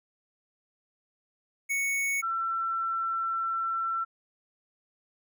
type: tone pair in turn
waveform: square / sine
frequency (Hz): 2219 / 1345.1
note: C#7 / E6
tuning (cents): +1 / +35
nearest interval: major sixth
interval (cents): 866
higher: first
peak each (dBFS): -27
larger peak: neither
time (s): 1.69-2.22 / 2.22-4.05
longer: second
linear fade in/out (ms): 20
effects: none